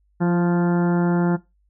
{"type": "harmonic tone with a mistuned harmonic", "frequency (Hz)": 174.61, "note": "F3", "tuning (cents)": 0, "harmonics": [1, 2, 3, 4, 5, 6, 7, 8, 9, 10], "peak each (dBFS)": [-17, -23, -33, -32, -32, -38, -45, -35, -43, -42], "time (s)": [0.2, 1.37], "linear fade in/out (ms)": 20, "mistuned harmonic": 2, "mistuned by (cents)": -19, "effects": ["noise-tail reverb RT60 0.2 s tail -17 dB re dry", "added 50 Hz sine -60 dBFS peak until 1.69 s"]}